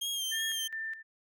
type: tone with vibrato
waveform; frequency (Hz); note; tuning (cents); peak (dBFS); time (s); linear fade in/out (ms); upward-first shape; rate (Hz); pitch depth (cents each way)
sawtooth; 3205; G7; +38; -29; 0.01-0.68; 10; sine; 2.8; 41
type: tone with tremolo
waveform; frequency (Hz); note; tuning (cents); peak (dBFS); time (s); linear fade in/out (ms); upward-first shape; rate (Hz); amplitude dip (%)
sine; 1786; A6; +25; -34; 0.31-1.03; 20; square; 2.4; 70
effects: none